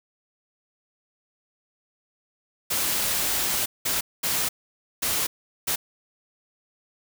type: noise bursts at uneven times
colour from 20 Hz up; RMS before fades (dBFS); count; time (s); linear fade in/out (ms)
white; -25; 5; 2.7-3.66 / 3.85-4.01 / 4.23-4.49 / 5.02-5.27 / 5.67-5.76; 10
effects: none